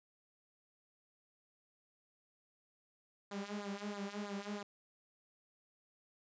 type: tone with flanger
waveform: sawtooth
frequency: 203.2 Hz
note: G#3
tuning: 38 cents flat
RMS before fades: -43 dBFS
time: 3.31-4.63 s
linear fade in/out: 5 ms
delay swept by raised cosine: 0.34 to 4.84 ms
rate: 3.1 Hz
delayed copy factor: -0.85
effects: resampled to 16000 Hz